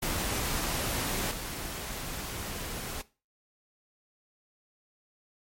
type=noise with level steps; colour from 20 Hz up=pink; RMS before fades=-31 / -37 dBFS; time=0.02-3.02 s; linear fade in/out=10 ms; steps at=1.31 s; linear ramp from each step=5 ms; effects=noise-tail reverb RT60 0.3 s tail -18 dB re dry + MP3 64 kbps